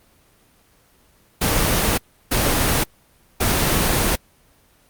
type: noise bursts at uneven times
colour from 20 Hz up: pink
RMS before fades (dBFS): -18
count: 3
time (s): 1.41-1.98 / 2.31-2.84 / 3.4-4.16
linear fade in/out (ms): 10
effects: pink hiss -56 dBFS RMS until 4.89 s + Opus 24 kbps